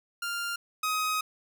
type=tone pair in turn; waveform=sawtooth; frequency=1396.9 / 1259.3 Hz; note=F6 / D#6; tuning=0 / +20 cents; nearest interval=major second; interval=180 cents; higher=first; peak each=-27 / -23 dBFS; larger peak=second; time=0.22-0.56 / 0.83-1.21 s; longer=second; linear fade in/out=5 ms; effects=none